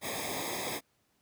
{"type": "noise with comb filter", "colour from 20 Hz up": "pink", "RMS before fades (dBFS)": -36, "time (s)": [0.01, 0.81], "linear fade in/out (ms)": 50, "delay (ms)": 0.69, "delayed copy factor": -1, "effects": ["pink hiss -73 dBFS RMS until 1.21 s", "high-pass 80 Hz 12 dB/octave"]}